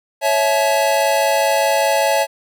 square chord, A major, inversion first, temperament equal with one note detuned, 554.4 / 659.3 / 858.4 Hz, C#5 / E5 / A5, 0 / 0 / -43 cents, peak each -19 dBFS, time 0.21-2.27 s, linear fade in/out 50 ms, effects none

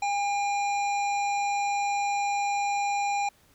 harmonic tone with a mistuned harmonic, 810 Hz, G#5, 43 cents flat, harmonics 1 / 3 / 5 / 7 / 9, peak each -25 / -33 / -44 / -46 / -41 dBFS, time 0.02-3.29 s, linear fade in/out 5 ms, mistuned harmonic 3, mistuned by -19 cents, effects pink hiss -61 dBFS RMS until 3.54 s

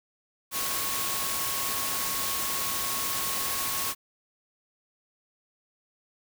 sine tone in noise, 1097 Hz, C#6, 18 cents flat, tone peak -37 dBFS, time 0.51-3.95 s, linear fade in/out 50 ms, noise white, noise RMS -30 dBFS, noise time 0.51-3.95 s, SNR -10 dB, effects none

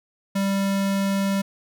square tone, 196.4 Hz, G3, 4 cents sharp, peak -21 dBFS, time 0.35-1.42 s, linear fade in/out 10 ms, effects none

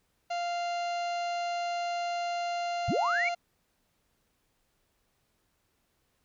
harmonic tone, 696 Hz, F5, 6 cents flat, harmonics 1 / 2 / 3 / 4 / 5 / 6 / 7 / 8 / 9 / 10, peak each -30 / -43 / -45 / -43 / -55 / -46 / -54 / -59 / -54 / -57 dBFS, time 0.3-3.35 s, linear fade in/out 10 ms
sine linear sweep, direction up, 62.9 to 2326 Hz, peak -26 dBFS, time 2.88-3.29 s, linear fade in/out 5 ms
effects pink hiss -74 dBFS RMS until 6.24 s

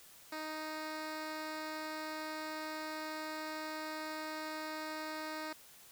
10% pulse tone with low-pass filter, 311.1 Hz, D#4, in tune, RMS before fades -42 dBFS, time 0.32-5.53 s, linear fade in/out 5 ms, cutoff 5200 Hz, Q 1.1, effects white hiss -58 dBFS RMS until 5.91 s

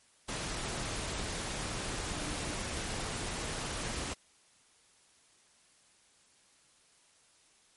sine tone in noise, 297.2 Hz, D4, 21 cents sharp, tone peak -45 dBFS, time 2.13-2.55 s, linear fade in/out 10 ms, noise pink, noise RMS -37 dBFS, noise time 0.28-4.14 s, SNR -11 dB, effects white hiss -65 dBFS RMS until 7.76 s + MP3 48 kbps

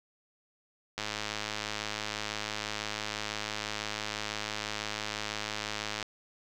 click train, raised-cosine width 0.2 ms, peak -16 dBFS, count 536, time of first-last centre 0.98-6.027 s, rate 106 Hz, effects none

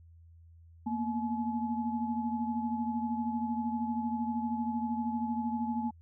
sine tone cluster, 231.6 / 244.4 / 854 Hz, A#3 / B3 / G#5, -11 / -18 / +48 cents, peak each -32 / -38 / -36 dBFS, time 0.86-5.91 s, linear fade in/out 10 ms, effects added 83 Hz sine -53 dBFS peak until 6.01 s

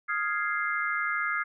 sine chord, F minor seventh, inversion third, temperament equal, 1244.5 / 1396.9 / 1661.2 / 2093 Hz, Eb6 / F6 / Ab6 / C7, 0 / 0 / 0 / 0 cents, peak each -32 dBFS, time 0.08-1.44 s, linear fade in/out 20 ms, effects none

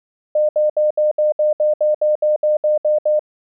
sine tone bursts, 606 Hz, D#5, 46 cents flat, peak -12 dBFS, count 14, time 0.35-3.194 s, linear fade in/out 5 ms, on 140 ms, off 68 ms, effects none

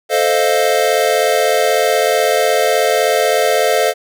square chord, F dominant seventh, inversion first, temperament equal, 440 / 523.3 / 622.3 / 698.5 Hz, A4 / C5 / Eb5 / F5, 0 / 0 / 0 / 0 cents, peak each -18 dBFS, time 0.09-3.94 s, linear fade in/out 50 ms, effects none

